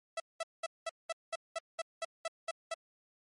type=tone bursts; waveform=sawtooth; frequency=659.3 Hz; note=E5; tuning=in tune; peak=-30 dBFS; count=12; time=0.17-2.742 s; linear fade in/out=5 ms; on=31 ms; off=200 ms; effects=MP3 48 kbps